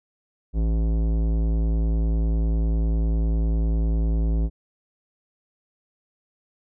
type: tone with tanh clipping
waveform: sine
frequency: 55 Hz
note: A1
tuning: in tune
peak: -21 dBFS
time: 0.53-4.5 s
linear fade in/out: 50 ms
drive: 16 dB
effects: none